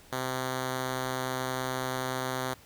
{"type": "tone", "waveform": "5% pulse", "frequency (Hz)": 129.4, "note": "C3", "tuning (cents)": -19, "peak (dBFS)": -19, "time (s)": [0.12, 2.54], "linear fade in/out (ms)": 5, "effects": ["pink hiss -55 dBFS RMS until 2.65 s"]}